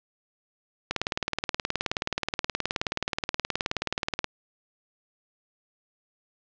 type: click train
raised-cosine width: 0.2 ms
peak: -8 dBFS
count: 64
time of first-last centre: 0.91-4.243 s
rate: 18.9 Hz
effects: low-pass 5000 Hz 12 dB/octave